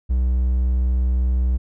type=tone; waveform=triangle; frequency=62.6 Hz; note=B1; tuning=24 cents sharp; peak=-14 dBFS; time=0.09-1.58 s; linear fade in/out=20 ms; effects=none